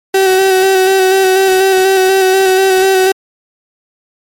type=tone with vibrato; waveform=35% pulse; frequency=380 Hz; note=F#4; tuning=46 cents sharp; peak=-5 dBFS; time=0.14-3.12 s; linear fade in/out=5 ms; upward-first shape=square; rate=4.1 Hz; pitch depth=21 cents each way; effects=MP3 64 kbps